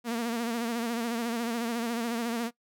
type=tone with vibrato; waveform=sawtooth; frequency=233.1 Hz; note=A#3; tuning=in tune; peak=-25 dBFS; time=0.04-2.51 s; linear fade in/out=50 ms; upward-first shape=sine; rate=14 Hz; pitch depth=59 cents each way; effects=noise-tail reverb RT60 0.1 s tail -21 dB re dry

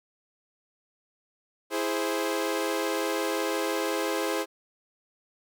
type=chord; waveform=sawtooth; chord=E augmented; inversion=none; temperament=equal; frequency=329.6 / 415.3 / 523.3 Hz; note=E4 / G#4 / B#4; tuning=0 / 0 / 0 cents; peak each=-27 dBFS; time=1.7-4.46 s; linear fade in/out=50 ms; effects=none

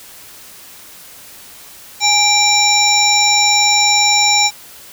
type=harmonic tone with a mistuned harmonic; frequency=784 Hz; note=G5; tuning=in tune; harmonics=1 / 3 / 5 / 7 / 9; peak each=-16 / -16 / -16 / -16 / -16 dBFS; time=2-4.51 s; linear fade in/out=50 ms; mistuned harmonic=1; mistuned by=+98 cents; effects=white hiss -38 dBFS RMS until 4.92 s

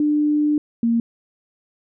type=tone pair in turn; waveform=sine; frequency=298.1 / 231.9 Hz; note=D4 / A#3; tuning=+26 / -9 cents; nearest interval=major third; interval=435 cents; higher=first; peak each=-15 dBFS; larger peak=neither; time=0-0.58 / 0.83-1 s; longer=first; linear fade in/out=2 ms; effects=none

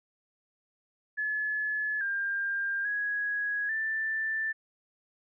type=tone with pitch steps; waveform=sine; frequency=1713 / 1599 / 1665 / 1770 Hz; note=A6 / G6 / G#6 / A6; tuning=-47 / +34 / +4 / +10 cents; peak=-28 dBFS; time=1.17-4.53 s; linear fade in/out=20 ms; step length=840 ms; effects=none

